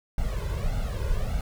brown noise with flanger, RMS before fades -27 dBFS, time 0.18-1.41 s, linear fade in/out 2 ms, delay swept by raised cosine 1.4 to 2.01 ms, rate 1.7 Hz, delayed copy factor +0.95, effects none

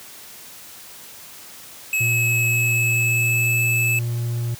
square tone with pitch glide, 2577 to 2611 Hz, E7 to E7, -40 to -17 cents, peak -19 dBFS, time 1.93-3.99 s, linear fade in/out 2 ms, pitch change +23 cents, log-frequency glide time 2.46-3.59 s
triangle tone, 118.4 Hz, A#2, 27 cents sharp, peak -19 dBFS, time 2-4.55 s, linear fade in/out 10 ms
effects white hiss -41 dBFS RMS until 4.59 s + high-pass 60 Hz 12 dB/octave

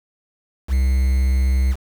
triangle tone with quantisation, 65.41 Hz, C2, in tune, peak -12 dBFS, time 0.68-1.76 s, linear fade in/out 50 ms, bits 6, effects none

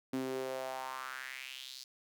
sawtooth tone with high-pass filter sweep, 130.81 Hz, C3, in tune, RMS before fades -41 dBFS, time 0.13-1.84 s, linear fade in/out 5 ms, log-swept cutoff 260 to 4800 Hz, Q 3.7, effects none

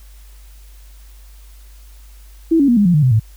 sine tone with pitch steps, 327.2 / 280 / 239.5 / 204.9 / 175.34 / 150.02 / 128.36 / 109.82 Hz, E4 / C#4 / A#3 / G#3 / F3 / D3 / C3 / A2, -13 / +18 / +47 / -23 / +7 / +37 / -33 / -3 cents, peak -9 dBFS, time 2.51-3.198 s, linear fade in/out 10 ms, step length 86 ms, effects added 50 Hz sine -38 dBFS peak until 3.36 s + white hiss -51 dBFS RMS until 3.36 s

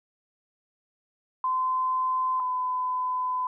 sine tone pair in turn, 1028 / 1009.8 Hz, C6 / B5, -31 / +38 cents, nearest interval unison, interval 31 cents, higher first, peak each -23 / -25 dBFS, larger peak first, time 1.44-2.4 / 2.4-3.47 s, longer second, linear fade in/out 2 ms, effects none

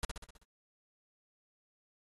pink noise with echo, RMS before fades -33 dBFS, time 0.03-0.05 s, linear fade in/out 2 ms, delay 64 ms, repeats 6, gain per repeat -5 dB, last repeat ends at 0.434 s, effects AAC 32 kbps

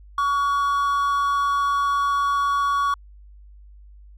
triangle tone pair together, 1127 / 1430.4 Hz, C#6 / F6, +28 / +41 cents, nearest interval major third, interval 413 cents, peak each -17 / -28 dBFS, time 0.18-2.94 s, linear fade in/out 2 ms, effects added 50 Hz sine -43 dBFS peak until 4.17 s

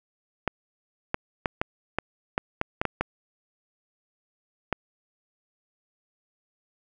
clicks, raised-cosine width 0.5 ms, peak -9 dBFS, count 11, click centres 0.477 / 1.144 / 1.458 / 1.615 / 1.986 / 2.379 / 2.614 / 2.815 / 2.853 / 3.01 / 4.727 s, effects none

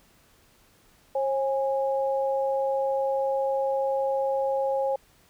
sine tone pair together, 539.2 / 824 Hz, C#5 / G#5, -48 / -14 cents, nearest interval perfect fifth, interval 734 cents, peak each -24 / -29 dBFS, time 1.15-4.96 s, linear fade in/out 5 ms, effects pink hiss -60 dBFS RMS until 5.29 s

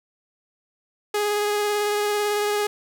sawtooth tone with vibrato, 415.3 Hz, G#4, in tune, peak -17 dBFS, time 1.14-2.67 s, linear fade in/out 5 ms, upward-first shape sine, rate 18 Hz, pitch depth 14 cents each way, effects 9-bit

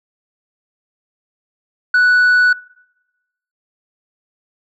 sine tone, 1480 Hz, F#6, in tune, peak -6 dBFS, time 1.94-2.53 s, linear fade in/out 5 ms, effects noise-tail reverb RT60 1.0 s tail -25 dB re dry + tanh soft clip ceiling -8 dBFS

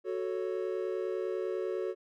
triangle chord, F# minor, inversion none, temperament equal, 370 / 440 / 554.4 Hz, F#4 / A4 / C#5, 0 / 0 / 0 cents, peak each -32 / -34 / -37 dBFS, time 0.04-1.95 s, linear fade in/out 50 ms, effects none

